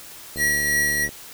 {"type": "tone", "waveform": "10% pulse", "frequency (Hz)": 4171, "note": "C8", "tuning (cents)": -6, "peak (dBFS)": -24, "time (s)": [0.36, 1.04], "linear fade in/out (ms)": 10}
{"type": "click train", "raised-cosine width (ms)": 2, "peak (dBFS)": -22, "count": 55, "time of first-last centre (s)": [0.36, 1.091], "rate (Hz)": 73.9}
{"type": "tone with tremolo", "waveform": "square", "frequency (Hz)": 1919, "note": "A#6", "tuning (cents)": 50, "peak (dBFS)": -18, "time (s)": [0.37, 1.09], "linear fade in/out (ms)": 50, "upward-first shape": "triangle", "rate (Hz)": 3, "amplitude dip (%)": 40}
{"effects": ["white hiss -41 dBFS RMS until 1.33 s"]}